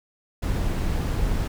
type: noise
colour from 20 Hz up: brown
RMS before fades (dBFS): -24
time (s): 0.42-1.48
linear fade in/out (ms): 10
effects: none